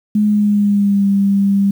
sine tone with pitch glide, 210.2 to 198.4 Hz, G#3 to G3, +21 to +21 cents, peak -10 dBFS, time 0.15-1.71 s, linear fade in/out 5 ms, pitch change -100 cents, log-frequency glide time 0.25-1.06 s, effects 7-bit

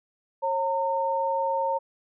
sine tone pair together, 543 / 913.2 Hz, C#5 / A#5, -36 / -36 cents, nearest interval major sixth, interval 900 cents, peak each -27 / -25 dBFS, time 0.42-1.79 s, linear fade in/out 20 ms, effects none

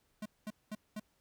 square tone bursts, 212.5 Hz, G#3, 40 cents sharp, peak -39 dBFS, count 4, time 0.22-0.998 s, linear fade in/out 5 ms, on 37 ms, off 210 ms, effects pink hiss -75 dBFS RMS until 1.2 s

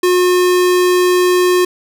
square tone, 360 Hz, F#4, 47 cents flat, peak -10 dBFS, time 0.03-1.65 s, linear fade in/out 5 ms, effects none

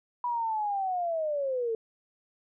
sine linear sweep, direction down, 981 to 440 Hz, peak -27 dBFS, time 0.24-1.75 s, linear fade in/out 2 ms, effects none

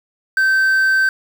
triangle tone with quantisation, 1550 Hz, G6, 20 cents flat, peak -10 dBFS, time 0.37-1.09 s, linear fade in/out 2 ms, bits 6, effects none

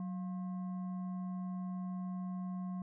sine tone with frequency modulation, 185 Hz, F#3, in tune, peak -37 dBFS, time 0-2.82 s, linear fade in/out 2 ms, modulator 887 Hz, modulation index 0.28, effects none

